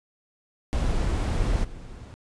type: noise with level steps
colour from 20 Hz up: brown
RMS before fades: -24 / -40 dBFS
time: 0.73-2.14 s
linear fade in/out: 0 ms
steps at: 1.63 s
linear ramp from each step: 20 ms
effects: resampled to 22050 Hz